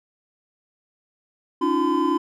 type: tone cluster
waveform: triangle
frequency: 282.2 / 311.4 / 349.2 / 1019 Hz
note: C#4 / D#4 / F4 / C6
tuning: +31 / +2 / 0 / -46 cents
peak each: -22 dBFS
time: 1.61-2.18 s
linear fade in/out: 10 ms
effects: none